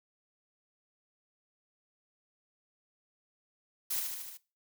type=noise with echo; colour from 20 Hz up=blue; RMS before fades=-33 dBFS; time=3.9-4 s; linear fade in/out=10 ms; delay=75 ms; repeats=5; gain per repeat=-3 dB; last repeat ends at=4.375 s; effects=noise-tail reverb RT60 0.3 s tail -20 dB re dry